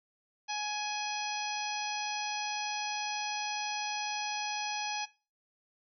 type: harmonic tone with a mistuned harmonic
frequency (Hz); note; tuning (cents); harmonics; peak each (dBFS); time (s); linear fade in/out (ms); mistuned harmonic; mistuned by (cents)
838; G#5; +15; 1 / 2 / 3 / 4 / 5 / 6 / 7; -36 / -44 / -40 / -44 / -44 / -43 / -43; 0.48-5.06; 20; 4; -30
effects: noise-tail reverb RT60 0.3 s tail -18 dB re dry